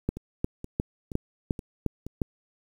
two click trains, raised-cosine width 3 ms, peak -12 / -23 dBFS, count 7 / 5, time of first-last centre 0.09-2.218 / 0.17-2.066 s, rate 2.82 / 2.11 Hz, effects 8-bit

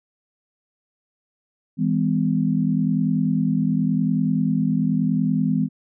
sine tone cluster, 162.4 / 203.3 / 253.2 Hz, E3 / G#3 / B3, -26 / -37 / +43 cents, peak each -22 dBFS, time 1.77-5.69 s, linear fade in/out 50 ms, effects none

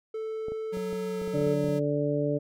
triangle tone, 440 Hz, A4, in tune, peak -29 dBFS, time 0.14-1.54 s, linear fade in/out 5 ms
clicks, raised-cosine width 2 ms, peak -27 dBFS, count 11, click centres 0.484 / 0.52 / 0.771 / 0.929 / 1.217 / 1.277 / 1.374 / 1.412 / 1.47 / 1.643 / 1.686 s
square tone with pitch glide, 185 to 183.83 Hz, F#3 to F#3, 0 to -11 cents, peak -35 dBFS, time 0.72-1.8 s, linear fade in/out 20 ms, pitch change -11 cents, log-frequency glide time 1.07-1.18 s
harmonic tone, 145.9 Hz, D3, 11 cents flat, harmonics 1 / 2 / 3 / 4, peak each -30 / -30 / -30 / -30 dBFS, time 1.33-2.39 s, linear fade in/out 20 ms
effects none

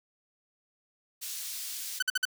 pink high-pass noise, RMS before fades -38 dBFS, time 1.21-2 s, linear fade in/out 20 ms, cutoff 4500 Hz, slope 12 dB/octave
sawtooth tone bursts, 1509 Hz, F#6, 34 cents sharp, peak -21 dBFS, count 4, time 2-2.253 s, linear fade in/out 5 ms, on 25 ms, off 51 ms
effects none

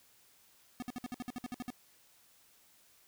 square tone bursts, 246.9 Hz, B3, in tune, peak -38 dBFS, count 12, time 0.8-1.703 s, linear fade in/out 0 ms, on 23 ms, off 57 ms, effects white hiss -65 dBFS RMS until 3.07 s

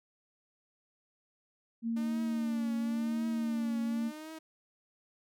sine tone, 229.7 Hz, A#3, 25 cents flat, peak -30 dBFS, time 1.82-4.12 s, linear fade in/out 50 ms
sawtooth tone with vibrato, 298.8 Hz, D4, 30 cents sharp, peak -39 dBFS, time 1.96-4.39 s, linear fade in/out 10 ms, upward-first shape triangle, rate 0.95 Hz, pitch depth 120 cents each way
effects none

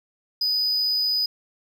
triangle tone, 4978 Hz, D#8, in tune, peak -19 dBFS, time 0.41-1.26 s, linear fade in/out 5 ms, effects none

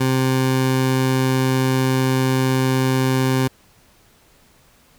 20% pulse tone, 130.81 Hz, C3, in tune, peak -11 dBFS, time 0-3.48 s, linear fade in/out 10 ms, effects pink hiss -54 dBFS RMS until 4.98 s

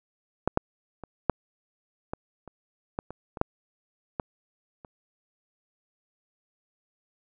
clicks, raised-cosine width 1 ms, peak -9 / -7 / -25 / -6 / -17 / -29 / -15 / -24 / -23 / -7 / -14 / -30 dBFS, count 12, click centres 0.476 / 0.574 / 1.037 / 1.297 / 2.135 / 2.477 / 2.989 / 3.106 / 3.372 / 3.414 / 4.198 / 4.848 s, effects none

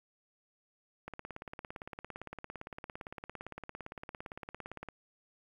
click train, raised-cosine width 0.5 ms, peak -27 dBFS, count 68, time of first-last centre 1.08-4.887 s, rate 17.6 Hz, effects 10-bit

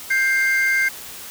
triangle tone pair together, 1578 / 2106 Hz, G6 / C7, +11 / +11 cents, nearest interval perfect fourth, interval 500 cents, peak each -17 dBFS, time 0.1-0.89 s, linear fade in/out 10 ms, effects white hiss -36 dBFS RMS until 1.3 s

